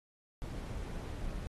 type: noise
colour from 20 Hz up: brown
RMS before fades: -40 dBFS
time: 0.42-1.47 s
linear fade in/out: 0 ms
effects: AAC 32 kbps